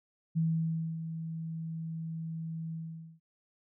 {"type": "tone with ADSR envelope", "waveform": "sine", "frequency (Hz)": 162.5, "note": "E3", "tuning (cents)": -24, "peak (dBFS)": -25, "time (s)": [0.35, 3.2], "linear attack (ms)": 24, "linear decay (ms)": 600, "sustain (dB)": -10, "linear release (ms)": 470, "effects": []}